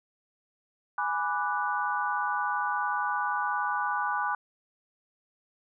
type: chord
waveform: sine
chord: G# half-diminished seventh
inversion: none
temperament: equal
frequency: 830.6 / 987.8 / 1174.7 / 1480 Hz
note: G#5 / B5 / D6 / F#6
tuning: 0 / 0 / 0 / 0 cents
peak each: -32 dBFS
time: 0.98-4.35 s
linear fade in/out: 2 ms
effects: none

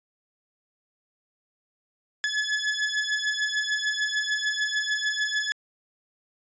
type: beating tone pair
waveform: sawtooth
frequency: 1707 / 1713.7 Hz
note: G#6 / A6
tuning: +47 / -46 cents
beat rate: 6.7 Hz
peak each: -24 dBFS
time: 2.24-5.52 s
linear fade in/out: 0 ms
effects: resampled to 16000 Hz

